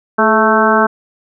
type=harmonic tone with a mistuned harmonic; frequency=220 Hz; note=A3; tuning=in tune; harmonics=1 / 2 / 3 / 4 / 5 / 6 / 7; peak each=-16 / -16 / -16 / -16 / -16 / -16 / -16 dBFS; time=0.18-0.87 s; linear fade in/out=10 ms; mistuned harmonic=2; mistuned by=-50 cents; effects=none